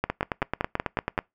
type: two click trains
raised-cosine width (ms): 0.5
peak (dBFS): -10 / -9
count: 11 / 7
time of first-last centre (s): 0.1-1.189 / 0.04-1.179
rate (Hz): 9.18 / 5.27
effects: noise-tail reverb RT60 0.2 s tail -25 dB re dry